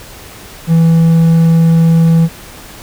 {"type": "tone", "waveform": "triangle", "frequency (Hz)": 164.7, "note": "E3", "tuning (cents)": -1, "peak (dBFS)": -3, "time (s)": [0.67, 2.29], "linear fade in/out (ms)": 50, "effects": ["pink hiss -33 dBFS RMS until 2.82 s"]}